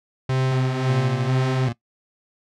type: tone with tremolo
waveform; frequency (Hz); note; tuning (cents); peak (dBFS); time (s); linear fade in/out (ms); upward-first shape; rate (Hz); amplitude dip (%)
45% pulse; 130.81; C3; 0; -18; 0.29-1.69; 5; sine; 1.9; 40
type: tone with vibrato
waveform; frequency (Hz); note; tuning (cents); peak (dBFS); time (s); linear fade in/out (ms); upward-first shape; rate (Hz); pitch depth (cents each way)
25% pulse; 122.7; B2; -11; -22; 0.51-1.73; 10; square; 1.3; 71
effects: noise-tail reverb RT60 0.1 s tail -19 dB re dry + low-pass 5000 Hz 12 dB/octave